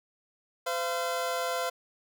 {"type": "tone pair together", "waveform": "25% pulse", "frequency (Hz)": [512.4, 684], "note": ["C5", "F5"], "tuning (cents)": [-36, -36], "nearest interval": "perfect fourth", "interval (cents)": 500, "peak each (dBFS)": -28, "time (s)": [0.66, 1.7], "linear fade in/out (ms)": 10, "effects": []}